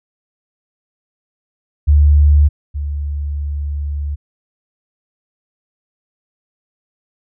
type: tone pair in turn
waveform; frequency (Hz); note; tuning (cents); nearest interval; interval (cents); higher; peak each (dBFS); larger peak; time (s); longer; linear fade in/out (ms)
sine; 73.42 / 72.53; D2 / D2; 0 / -21; unison; 21; first; -6 / -18; first; 1.87-2.49 / 2.74-4.16; second; 20
effects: none